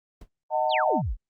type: noise with exponential decay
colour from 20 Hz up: brown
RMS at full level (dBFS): -34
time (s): 0.21-0.29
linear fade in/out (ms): 5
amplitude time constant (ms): 16
type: chord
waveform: sine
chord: D# diminished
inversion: none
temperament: just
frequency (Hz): 622.3 / 746.7 / 896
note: D#5 / F#5 / A5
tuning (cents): 0 / +16 / +31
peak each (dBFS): -26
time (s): 0.5-1.02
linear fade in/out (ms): 50
type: exponential sweep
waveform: sine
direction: down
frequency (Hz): 4900 to 30.78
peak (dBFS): -25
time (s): 0.69-1.17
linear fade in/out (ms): 50
effects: Opus 48 kbps